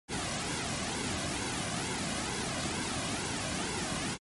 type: noise with flanger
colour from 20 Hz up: pink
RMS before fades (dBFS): -34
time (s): 0.08-4.18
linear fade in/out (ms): 50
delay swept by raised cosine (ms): 1.6 to 2.27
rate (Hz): 2.2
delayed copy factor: -0.6
effects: high-pass 60 Hz 12 dB/octave + MP3 48 kbps